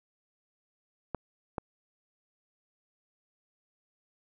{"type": "clicks", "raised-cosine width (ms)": 1, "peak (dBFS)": -18, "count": 2, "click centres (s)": [1.147, 1.582], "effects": []}